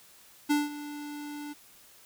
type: tone with ADSR envelope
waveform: square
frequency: 293.7 Hz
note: D4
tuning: in tune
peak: -22 dBFS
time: 0.49-1.54 s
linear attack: 19 ms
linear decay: 180 ms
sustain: -16 dB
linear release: 22 ms
effects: white hiss -56 dBFS RMS until 2.05 s